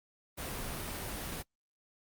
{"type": "noise", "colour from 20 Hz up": "pink", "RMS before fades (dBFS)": -39, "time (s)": [0.37, 1.43], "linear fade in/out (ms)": 20, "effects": ["noise-tail reverb RT60 0.1 s tail -25 dB re dry", "Opus 32 kbps"]}